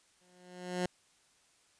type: tone with exponential growth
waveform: 15% pulse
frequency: 180 Hz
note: F#3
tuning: 47 cents flat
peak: -23 dBFS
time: 0.21-0.86 s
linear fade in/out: 2 ms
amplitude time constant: 140 ms
effects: white hiss -68 dBFS RMS until 1.79 s + resampled to 22050 Hz